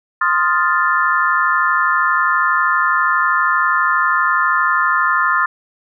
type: chord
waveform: sine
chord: F dominant seventh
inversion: second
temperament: equal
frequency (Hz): 1046.5 / 1244.5 / 1396.9 / 1760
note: C6 / Eb6 / F6 / A6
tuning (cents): 0 / 0 / 0 / 0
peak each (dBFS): -18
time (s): 0.21-5.46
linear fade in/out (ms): 5
effects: none